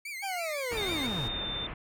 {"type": "tone with vibrato", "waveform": "40% pulse", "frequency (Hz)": 2217, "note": "C#7", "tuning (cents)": 0, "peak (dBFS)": -36, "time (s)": [0.05, 1.07], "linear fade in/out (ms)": 5, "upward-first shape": "triangle", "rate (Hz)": 6, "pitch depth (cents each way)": 150}
{"type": "linear sweep", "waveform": "40% pulse", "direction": "down", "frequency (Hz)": [809, 90.6], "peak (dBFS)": -32, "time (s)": [0.22, 1.29], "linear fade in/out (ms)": 20}
{"type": "low-pass noise", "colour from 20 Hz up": "pink", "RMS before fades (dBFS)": -39, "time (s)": [0.71, 1.74], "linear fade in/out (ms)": 5, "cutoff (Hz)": 2900, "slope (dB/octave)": 48}
{"type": "tone with pitch glide", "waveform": "sine", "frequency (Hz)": [3654, 3579], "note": ["A#7", "A7"], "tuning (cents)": [-35, 29], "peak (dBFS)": -33, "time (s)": [0.77, 1.67], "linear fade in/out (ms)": 5, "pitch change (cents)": -36, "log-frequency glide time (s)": [1.28, 1.48]}
{"effects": []}